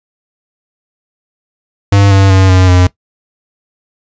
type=tone with pitch steps; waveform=square; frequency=99.9 / 97.45 / 95.06 / 92.73 / 90.45 Hz; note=G2 / G2 / F#2 / F#2 / F#2; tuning=+33 / -10 / +47 / +4 / -39 cents; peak=-5 dBFS; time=1.92-2.87 s; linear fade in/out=5 ms; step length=190 ms; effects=noise-tail reverb RT60 0.1 s tail -18 dB re dry + resampled to 16000 Hz